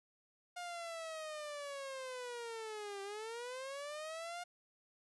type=linear two-way sweep; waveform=sawtooth; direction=down then up; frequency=713 to 392 to 713 Hz; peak=-39 dBFS; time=0.56-4.44 s; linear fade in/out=10 ms; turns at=3.02 s; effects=resampled to 24000 Hz + 12-bit